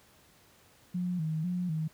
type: tone with vibrato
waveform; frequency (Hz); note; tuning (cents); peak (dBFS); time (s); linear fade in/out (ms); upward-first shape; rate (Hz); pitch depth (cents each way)
sine; 168; E3; +33; -29; 0.94-1.88; 10; square; 2; 110
effects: pink hiss -61 dBFS RMS until 1.93 s + high-pass 60 Hz 12 dB/octave